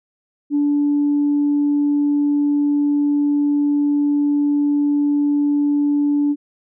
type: tone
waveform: sine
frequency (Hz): 290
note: D4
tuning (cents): -22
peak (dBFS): -13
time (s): 0.5-6.36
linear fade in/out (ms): 50
effects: tanh soft clip ceiling -10 dBFS